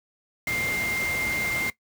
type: tone in noise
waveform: sine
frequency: 2100 Hz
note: C7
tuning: 6 cents sharp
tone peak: -26 dBFS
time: 0.47-1.7 s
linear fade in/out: 2 ms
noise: pink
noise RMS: -32 dBFS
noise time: 0.47-1.7 s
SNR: +3 dB
effects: noise-tail reverb RT60 0.1 s tail -17 dB re dry + high-pass 80 Hz 12 dB/octave